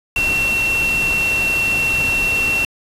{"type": "tone in noise", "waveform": "sine", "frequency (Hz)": 2717, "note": "F7", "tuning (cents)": -48, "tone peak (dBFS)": -15, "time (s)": [0.16, 2.65], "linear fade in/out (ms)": 2, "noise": "pink", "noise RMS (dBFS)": -26, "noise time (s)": [0.16, 2.65], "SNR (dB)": 8, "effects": ["resampled to 32000 Hz"]}